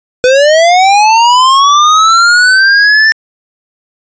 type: linear sweep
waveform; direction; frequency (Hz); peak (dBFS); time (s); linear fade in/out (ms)
square; up; 493.9 to 1785; -4; 0.24-3.12; 0
effects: resampled to 16000 Hz